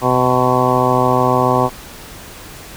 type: harmonic tone with a mistuned harmonic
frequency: 126.6 Hz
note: B2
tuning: 43 cents sharp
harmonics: 1 / 2 / 3 / 4 / 5 / 6 / 7 / 8 / 9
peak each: -20 / -20 / -20 / -20 / -20 / -20 / -20 / -20 / -20 dBFS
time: 0.01-1.7 s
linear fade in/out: 50 ms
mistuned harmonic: 9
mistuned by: -43 cents
effects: pink hiss -35 dBFS RMS until 2.76 s